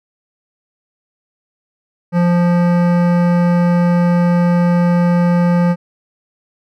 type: tone with hard clipping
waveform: sine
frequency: 174.61 Hz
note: F3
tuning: in tune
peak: -12 dBFS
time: 2.12-5.76 s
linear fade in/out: 50 ms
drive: 16 dB
effects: none